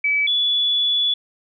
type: tone pair in turn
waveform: sine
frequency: 2294 / 3428 Hz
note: D7 / A7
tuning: -41 / -46 cents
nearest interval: perfect fifth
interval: 695 cents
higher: second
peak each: -16 dBFS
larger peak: neither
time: 0.04-0.27 / 0.27-1.14 s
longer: second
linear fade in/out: 5 ms
effects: none